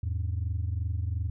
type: tone pair together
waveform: sine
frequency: 82 / 104.82 Hz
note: E2 / G#2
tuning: -9 / +16 cents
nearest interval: major third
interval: 425 cents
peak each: -28 / -30 dBFS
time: 0.03-1.3 s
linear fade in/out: 5 ms
effects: tanh soft clip ceiling -23 dBFS